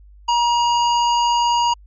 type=tone; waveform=square; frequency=951 Hz; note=A#5; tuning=34 cents sharp; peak=-15 dBFS; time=0.28-1.74 s; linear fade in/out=10 ms; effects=added 50 Hz sine -42 dBFS peak until 1.86 s + MP3 32 kbps